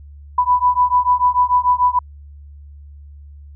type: beating tone pair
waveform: sine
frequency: 987.8 / 994.6 Hz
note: B5 / B5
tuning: 0 / +12 cents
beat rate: 6.8 Hz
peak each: -15 dBFS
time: 0.38-1.99 s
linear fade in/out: 5 ms
effects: added 72 Hz sine -36 dBFS peak until 3.55 s